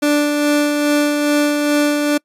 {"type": "tone with tremolo", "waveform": "30% pulse", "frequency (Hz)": 293.7, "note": "D4", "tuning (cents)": 0, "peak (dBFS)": -9, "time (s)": [0.02, 2.18], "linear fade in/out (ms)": 10, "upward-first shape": "sine", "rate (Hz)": 2.4, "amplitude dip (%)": 35, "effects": ["noise-tail reverb RT60 0.1 s tail -26 dB re dry", "resampled to 32000 Hz"]}